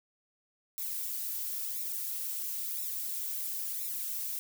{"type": "noise with flanger", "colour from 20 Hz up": "violet", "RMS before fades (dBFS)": -36, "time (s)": [0.78, 4.39], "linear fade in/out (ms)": 0, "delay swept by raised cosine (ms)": [0.64, 4.24], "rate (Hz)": 0.98, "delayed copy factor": -1, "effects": []}